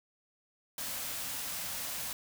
white band-stop noise, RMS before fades -38 dBFS, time 0.78-2.13 s, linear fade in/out 2 ms, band 320 to 460 Hz, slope 96 dB/octave, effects none

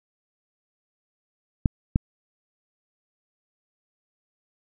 clicks, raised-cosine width 5 ms, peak -6 dBFS, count 2, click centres 1.658 / 1.959 s, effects none

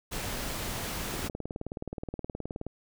pink noise, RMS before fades -35 dBFS, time 0.11-1.29 s, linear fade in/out 20 ms
click train, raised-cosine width 2 ms, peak -22 dBFS, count 30, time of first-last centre 1.14-2.666 s, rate 19 Hz
effects none

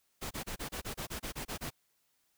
pink noise bursts, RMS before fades -39 dBFS, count 12, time 0.21-1.706 s, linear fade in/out 20 ms, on 99 ms, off 28 ms, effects white hiss -75 dBFS RMS until 2.37 s

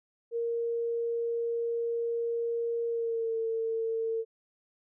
sine tone with pitch glide, 466.2 to 451.4 Hz, A#4 to A4, 0 to +44 cents, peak -28 dBFS, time 0.31-4.25 s, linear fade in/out 50 ms, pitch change -56 cents, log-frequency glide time 2.88-3.36 s, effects none

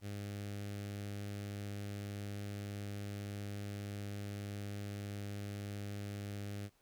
sawtooth tone with notch filter, 101.7 Hz, G#2, 36 cents flat, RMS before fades -43 dBFS, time 0.01-6.7 s, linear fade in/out 50 ms, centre 990 Hz, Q 1.3, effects pink hiss -73 dBFS RMS until 6.81 s

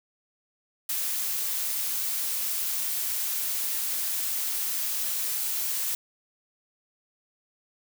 blue noise, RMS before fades -29 dBFS, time 0.89-5.95 s, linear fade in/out 2 ms, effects none

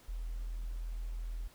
sine tone, 41.38 Hz, E1, 7 cents sharp, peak -36 dBFS, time 0.08-1.48 s, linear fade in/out 10 ms, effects pink hiss -61 dBFS RMS until 1.54 s

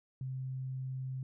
sine tone, 130.81 Hz, C3, in tune, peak -36 dBFS, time 0.21-1.23 s, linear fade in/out 2 ms, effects none

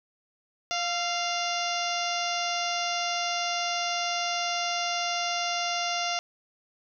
harmonic tone with a mistuned harmonic, 698.5 Hz, F5, in tune, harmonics 1 / 2 / 3 / 4 / 5 / 6 / 7 / 8 / 9, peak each -31 / -35 / -36 / -34 / -37 / -40 / -38 / -36 / -41 dBFS, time 0.71-6.19 s, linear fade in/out 0 ms, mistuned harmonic 2, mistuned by -35 cents, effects none

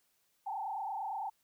sine tone with frequency modulation, 830.6 Hz, G#5, in tune, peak -35 dBFS, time 0.46-1.3 s, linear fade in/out 10 ms, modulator 28.8 Hz, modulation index 2.4, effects white hiss -75 dBFS RMS until 1.43 s

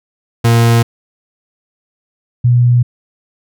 40% pulse / sine tone pair in turn, 116.54 / 121.84 Hz, A#2 / B2, 0 / -23 cents, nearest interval minor second, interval 77 cents, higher second, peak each -6 dBFS, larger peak neither, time 0.44-0.83 / 2.44-2.83 s, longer neither, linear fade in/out 10 ms, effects none

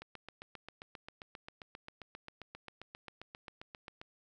click train, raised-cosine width 0.3 ms, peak -30 dBFS, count 31, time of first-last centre 0.02-4.015 s, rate 7.51 Hz, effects none

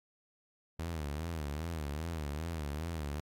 sawtooth tone with vibrato, 77.78 Hz, D#2, in tune, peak -32 dBFS, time 0.79-3.2 s, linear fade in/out 0 ms, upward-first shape sine, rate 2.5 Hz, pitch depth 150 cents each way, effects AAC 64 kbps

